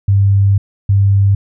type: tone pair in turn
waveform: sine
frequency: 99.1 / 99.1 Hz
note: G2 / G2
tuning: +19 / +19 cents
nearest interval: unison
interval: 0 cents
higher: neither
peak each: -7 dBFS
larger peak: neither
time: 0.08-0.58 / 0.89-1.35 s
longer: first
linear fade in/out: 5 ms
effects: none